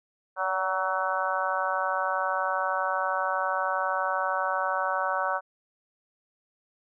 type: harmonic tone with a mistuned harmonic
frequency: 187.5 Hz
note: F#3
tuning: 23 cents sharp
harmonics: 3 / 4 / 5 / 6 / 7 / 8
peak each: -32 / -32 / -32 / -32 / -32 / -32 dBFS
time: 0.36-5.41 s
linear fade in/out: 50 ms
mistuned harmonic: 3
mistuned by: +25 cents
effects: none